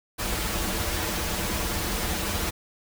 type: noise with comb filter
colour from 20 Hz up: pink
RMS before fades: -28 dBFS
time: 0.18-2.51 s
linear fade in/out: 20 ms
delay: 7.5 ms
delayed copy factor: -0.7
effects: none